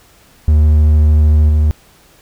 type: tone with level steps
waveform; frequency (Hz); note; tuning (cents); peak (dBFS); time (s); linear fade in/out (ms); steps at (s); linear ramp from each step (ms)
triangle; 76.1; D#2; -38; -4 / -6; 0.48-1.71; 0; 1.49; 5
effects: pink hiss -47 dBFS RMS until 2.21 s